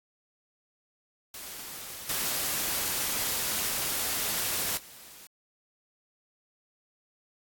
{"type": "noise with level steps", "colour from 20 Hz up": "white", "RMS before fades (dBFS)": [-41, -30, -49], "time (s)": [1.34, 5.27], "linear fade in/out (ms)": 2, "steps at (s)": [2.09, 4.77], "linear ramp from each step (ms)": 5, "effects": ["AAC 64 kbps"]}